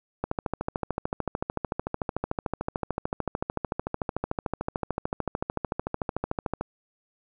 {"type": "click train", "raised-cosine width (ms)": 1, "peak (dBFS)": -13, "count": 87, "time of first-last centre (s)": [0.24, 6.61], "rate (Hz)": 13.5, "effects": []}